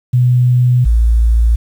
sine tone pair in turn, 124.1 / 56.97 Hz, B2 / A#1, +9 / -39 cents, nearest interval octave + minor second, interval 1348 cents, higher first, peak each -7 dBFS, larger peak neither, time 0.13-0.85 / 0.85-1.56 s, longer first, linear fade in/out 10 ms, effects 7-bit

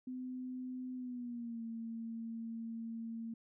sine tone with pitch glide, 254.3 to 227.9 Hz, C4 to A#3, -49 to -39 cents, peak -40 dBFS, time 0.07-3.34 s, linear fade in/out 5 ms, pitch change -190 cents, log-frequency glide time 0.95-1.63 s, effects none

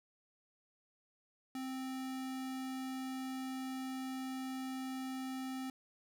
square tone, 261.6 Hz, C4, in tune, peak -40 dBFS, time 1.55-5.7 s, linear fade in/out 2 ms, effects none

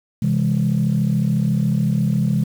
sine chord, C augmented, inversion none, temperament equal with one note detuned, 130.81 / 164.81 / 204.6 Hz, C3 / E3 / G#3, 0 / 0 / -26 cents, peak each -19 dBFS, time 0.22-2.44 s, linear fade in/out 5 ms, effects tanh soft clip ceiling -9 dBFS + 7-bit

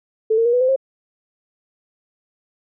sine tone with pitch steps, 440 / 457.4 / 475.4 / 494.2 / 513.7 / 533.9 Hz, A4 / A#4 / A#4 / B4 / C5 / C5, 0 / -33 / +34 / +1 / -32 / +35 cents, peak -13 dBFS, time 0.3-0.762 s, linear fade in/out 10 ms, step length 77 ms, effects none

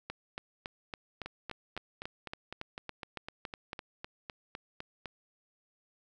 two click trains, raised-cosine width 0.3 ms, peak -24 / -22 dBFS, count 16 / 14, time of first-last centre 1.26-5.057 / 0.1-3.731 s, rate 3.95 / 3.58 Hz, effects none

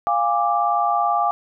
sine chord, D diminished, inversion first, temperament equal with one note detuned, 698.5 / 816.8 / 1174.7 Hz, F5 / Ab5 / D6, 0 / -29 / 0 cents, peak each -21 dBFS, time 0.07-1.31 s, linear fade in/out 0 ms, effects none

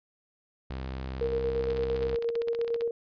sawtooth tone, 65.41 Hz, C2, in tune, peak -30 dBFS, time 0.7-2.16 s, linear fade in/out 5 ms
sine tone with tremolo, 466.2 Hz, A#4, in tune, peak -25 dBFS, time 1.21-2.91 s, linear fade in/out 2 ms, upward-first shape square, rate 8.7 Hz, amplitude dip 40%
click train, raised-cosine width 0.2 ms, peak -22 dBFS, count 19, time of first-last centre 1.64-2.809 s, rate 15.4 Hz
effects resampled to 11025 Hz

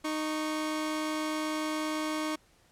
sawtooth tone pair together, 308.9 / 1110 Hz, D#4 / C#6, -12 / +2 cents, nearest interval octave + minor seventh, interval 2214 cents, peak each -27 / -34 dBFS, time 0.04-2.36 s, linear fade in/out 10 ms, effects pink hiss -64 dBFS RMS until 2.71 s + low-pass 11000 Hz 12 dB/octave

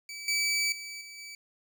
20% pulse tone with level steps, 2300 Hz, D7, 37 cents flat, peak -34 / -21 / -34 / -39 / -37 dBFS, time 0.09-1.35 s, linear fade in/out 2 ms, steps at 0.28 / 0.72 / 1.01 / 1.18 s, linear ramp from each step 2 ms, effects none

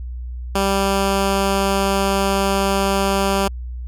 10% pulse tone, 196 Hz, G3, in tune, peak -8 dBFS, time 0.55-3.48 s, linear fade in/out 5 ms, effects added 61 Hz sine -26 dBFS peak until 3.87 s + resampled to 32000 Hz

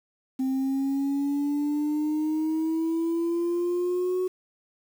sine exponential sweep, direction up, 261.4 to 370 Hz, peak -21 dBFS, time 0.39-4.28 s, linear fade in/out 10 ms, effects tanh soft clip ceiling -22 dBFS + 8-bit

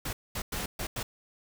pink noise bursts at uneven times, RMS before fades -34 dBFS, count 5, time 0.05-0.13 / 0.35-0.42 / 0.52-0.66 / 0.79-0.87 / 0.96-1.03 s, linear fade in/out 5 ms, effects none

